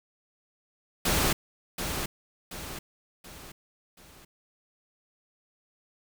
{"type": "noise with echo", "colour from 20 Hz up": "pink", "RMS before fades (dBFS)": -25, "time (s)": [1.05, 1.33], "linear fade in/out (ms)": 5, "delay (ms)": 730, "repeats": 4, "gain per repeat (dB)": -7, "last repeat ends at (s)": 4.25, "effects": []}